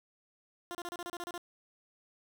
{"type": "tone bursts", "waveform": "15% pulse", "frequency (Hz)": 349.2, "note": "F4", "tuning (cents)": 0, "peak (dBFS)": -32, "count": 10, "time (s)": [0.71, 1.378], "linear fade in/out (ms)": 0, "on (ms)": 38, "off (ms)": 32, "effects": []}